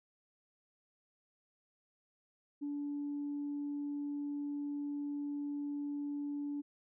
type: tone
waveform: sine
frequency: 288.6 Hz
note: D4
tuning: 30 cents flat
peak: -35 dBFS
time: 2.61-6.62 s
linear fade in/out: 20 ms
effects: tanh soft clip ceiling -32 dBFS